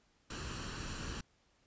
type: noise with comb filter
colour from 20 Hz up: pink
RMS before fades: -42 dBFS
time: 0.3-1.21 s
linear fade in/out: 5 ms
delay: 0.7 ms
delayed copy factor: +0.55
effects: pink hiss -72 dBFS RMS until 1.66 s + resampled to 16000 Hz